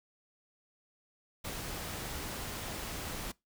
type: noise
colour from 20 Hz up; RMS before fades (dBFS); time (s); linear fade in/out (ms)
pink; -40; 1.44-3.32; 10
effects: noise-tail reverb RT60 0.2 s tail -23 dB re dry